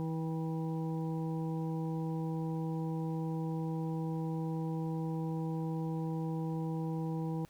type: harmonic tone with a mistuned harmonic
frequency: 161.6 Hz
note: E3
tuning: 34 cents flat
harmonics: 1 / 2 / 3 / 5 / 6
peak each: -34 / -40 / -44 / -48 / -50 dBFS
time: 0-7.45 s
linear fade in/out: 0 ms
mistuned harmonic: 5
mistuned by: -26 cents
effects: pink hiss -65 dBFS RMS until 7.49 s